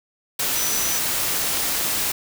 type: tone in noise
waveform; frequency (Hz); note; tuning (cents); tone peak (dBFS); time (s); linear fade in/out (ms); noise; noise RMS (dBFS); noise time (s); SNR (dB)
sine; 5950; F#8; +9; -26; 0.56-0.99; 5; white; -23; 0.39-2.12; -6
effects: none